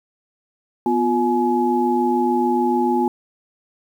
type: tone cluster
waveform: sine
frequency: 246.8 / 353.7 / 845 Hz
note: B3 / F4 / G#5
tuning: -1 / +22 / +30 cents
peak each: -20 dBFS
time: 0.86-3.08 s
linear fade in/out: 2 ms
effects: 8-bit